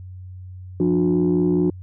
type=tone cluster; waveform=sine; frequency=173.4 / 296.5 / 361.4 Hz; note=F3 / D4 / F#4; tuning=-12 / +17 / -41 cents; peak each=-19 dBFS; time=0.8-1.7 s; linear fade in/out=2 ms; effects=tanh soft clip ceiling -10 dBFS + added 92 Hz sine -34 dBFS peak until 1.82 s